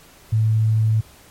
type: tone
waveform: sine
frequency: 110 Hz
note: A2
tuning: in tune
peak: -14 dBFS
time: 0.32-1.01 s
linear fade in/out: 10 ms
effects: pink hiss -48 dBFS RMS until 1.3 s + MP3 64 kbps